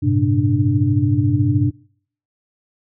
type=tone cluster; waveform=sine; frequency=98.8 / 112.4 / 131.2 / 294.7 Hz; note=G2 / A2 / C3 / D4; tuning=+14 / +37 / +5 / +6 cents; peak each=-19 dBFS; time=0.02-1.71 s; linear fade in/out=20 ms; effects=noise-tail reverb RT60 0.6 s tail -25 dB re dry